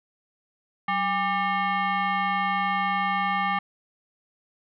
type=tone with frequency modulation; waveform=sine; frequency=188.4 Hz; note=F#3; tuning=32 cents sharp; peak=-22 dBFS; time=0.88-3.59 s; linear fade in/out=5 ms; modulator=995 Hz; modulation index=1.9; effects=none